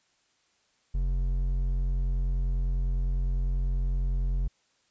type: tone with hard clipping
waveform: triangle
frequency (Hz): 44.88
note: F1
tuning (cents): +48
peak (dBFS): -26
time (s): 0.94-4.48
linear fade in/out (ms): 10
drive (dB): 10
effects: white hiss -69 dBFS RMS until 4.9 s + resampled to 16000 Hz